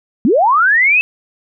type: linear sweep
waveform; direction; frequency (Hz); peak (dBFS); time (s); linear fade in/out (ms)
sine; up; 196 to 2638; -8; 0.25-1.01; 0
effects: none